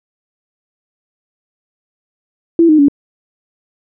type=tone with pitch steps; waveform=sine; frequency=334.3 / 308.3 / 284.4 Hz; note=E4 / D#4 / C#4; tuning=+24 / -16 / +45 cents; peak=-5 dBFS; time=2.59-2.884 s; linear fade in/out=2 ms; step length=98 ms; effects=none